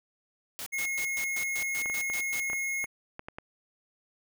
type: noise bursts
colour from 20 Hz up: white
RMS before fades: -38 dBFS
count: 10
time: 0.59-2.4 s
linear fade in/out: 0 ms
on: 73 ms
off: 120 ms
type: tone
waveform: square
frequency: 2162 Hz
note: C#7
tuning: 44 cents flat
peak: -30 dBFS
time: 0.72-2.86 s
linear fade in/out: 20 ms
type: clicks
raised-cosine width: 0.5 ms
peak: -24 dBFS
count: 9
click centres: 1.859 / 1.899 / 2.1 / 2.5 / 2.532 / 2.842 / 3.194 / 3.285 / 3.385 s
effects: none